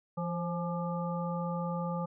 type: harmonic tone with a mistuned harmonic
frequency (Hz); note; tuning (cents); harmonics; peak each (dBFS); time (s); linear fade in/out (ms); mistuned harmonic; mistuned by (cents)
170.7; F3; -39; 1 / 3 / 5 / 7; -33 / -38 / -40 / -41; 0.17-2.06; 10; 3; +50
effects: none